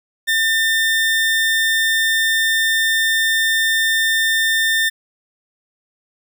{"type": "tone", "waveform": "30% pulse", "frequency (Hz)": 1800, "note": "A6", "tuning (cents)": 39, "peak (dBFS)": -12, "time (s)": [0.27, 4.9], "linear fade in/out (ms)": 20, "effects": []}